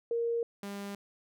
sine / sawtooth tone pair in turn, 466.7 / 200.6 Hz, A#4 / G3, +2 / +40 cents, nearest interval octave + minor third, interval 1462 cents, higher first, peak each -28 / -34 dBFS, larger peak first, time 0.11-0.43 / 0.63-0.95 s, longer neither, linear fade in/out 2 ms, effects none

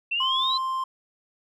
sine exponential sweep, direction up, 2665 to 4100 Hz, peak -23 dBFS, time 0.11-0.58 s, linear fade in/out 10 ms
triangle tone, 1050 Hz, C6, 6 cents sharp, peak -23 dBFS, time 0.2-0.84 s, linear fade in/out 5 ms
effects none

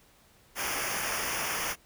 pink noise with comb filter, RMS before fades -32 dBFS, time 0.55-1.76 s, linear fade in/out 50 ms, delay 0.25 ms, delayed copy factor -0.85, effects pink hiss -61 dBFS RMS until 1.85 s

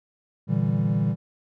triangle chord, E half-diminished seventh, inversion second, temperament equal, 116.54 / 146.83 / 164.81 / 196 Hz, Bb2 / D3 / E3 / G3, 0 / 0 / 0 / 0 cents, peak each -24 dBFS, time 0.47-1.16 s, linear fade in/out 50 ms, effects none

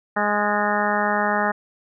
harmonic tone with a mistuned harmonic, 207.7 Hz, G#3, in tune, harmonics 1 / 2 / 3 / 4 / 5 / 6 / 7 / 8 / 9, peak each -27 / -30 / -26 / -24 / -29 / -27 / -28 / -30 / -28 dBFS, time 0.16-1.52 s, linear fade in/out 10 ms, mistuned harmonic 9, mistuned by -40 cents, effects none

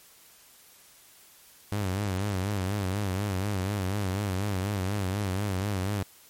sawtooth tone with vibrato, 98 Hz, G2, in tune, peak -23 dBFS, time 1.72-6.03 s, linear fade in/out 0 ms, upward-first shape sine, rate 4.1 Hz, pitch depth 110 cents each way, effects white hiss -55 dBFS RMS until 6.29 s + MP3 64 kbps

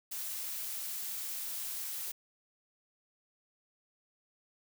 blue noise, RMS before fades -39 dBFS, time 0.11-2.12 s, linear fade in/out 10 ms, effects none

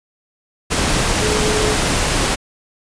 sine tone in noise, 426 Hz, G#4, 44 cents sharp, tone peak -19 dBFS, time 1.2-1.75 s, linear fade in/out 20 ms, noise pink, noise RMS -17 dBFS, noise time 0.7-2.36 s, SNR -5 dB, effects resampled to 22050 Hz

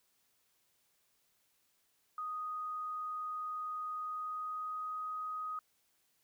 sine tone with pitch glide, 1244.5 to 1253.2 Hz, D#6 to D#6, 0 to +12 cents, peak -37 dBFS, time 2.18-5.59 s, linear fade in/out 2 ms, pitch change +12 cents, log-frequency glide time 3.97-5 s, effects white hiss -75 dBFS RMS until 6.23 s

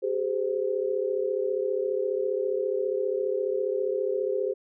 sine tone cluster, 386 / 420.8 / 517 Hz, G4 / G#4 / C5, -27 / +23 / -21 cents, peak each -29 dBFS, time 0.02-4.54 s, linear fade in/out 20 ms, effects none

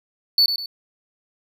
triangle tone with echo, 4469 Hz, C#8, 13 cents sharp, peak -11 dBFS, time 0.38-0.46 s, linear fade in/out 2 ms, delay 100 ms, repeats 2, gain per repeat -8 dB, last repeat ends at 0.66 s, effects none

